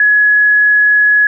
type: tone with frequency modulation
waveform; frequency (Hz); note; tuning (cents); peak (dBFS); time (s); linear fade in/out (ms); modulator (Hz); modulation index
sine; 1687; G#6; +27; -6; 0-1.27; 2; 24; 0.24
effects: none